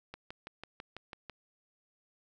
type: click train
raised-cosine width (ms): 0.3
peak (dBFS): -27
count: 8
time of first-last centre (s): 0.14-1.297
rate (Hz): 6.05
effects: none